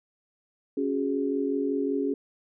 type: chord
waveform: sine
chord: C# suspended fourth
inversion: none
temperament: equal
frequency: 277.2 / 370 / 415.3 Hz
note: C#4 / F#4 / G#4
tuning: 0 / 0 / 0 cents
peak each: -27 / -32 / -29 dBFS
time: 0.77-2.14 s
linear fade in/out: 5 ms
effects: none